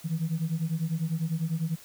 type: beating tone pair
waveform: sine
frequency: 156.6 / 166.6 Hz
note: D#3 / E3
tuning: +11 / +19 cents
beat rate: 10 Hz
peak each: -29 / -28 dBFS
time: 0.04-1.76 s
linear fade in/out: 20 ms
effects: tanh soft clip ceiling -21 dBFS + white hiss -51 dBFS RMS until 1.84 s